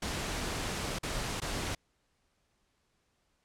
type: noise with dropouts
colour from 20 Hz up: pink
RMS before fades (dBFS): -35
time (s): 0.02-1.75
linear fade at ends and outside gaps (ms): 5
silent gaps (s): 0.987-1.031 / 1.402-1.417
effects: pink hiss -75 dBFS RMS until 3.44 s + low-pass 9000 Hz 12 dB/octave